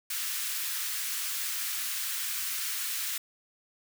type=high-pass noise; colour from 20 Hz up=white; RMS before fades=-33 dBFS; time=0.1-3.18 s; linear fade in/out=5 ms; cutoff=1300 Hz; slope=24 dB/octave; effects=none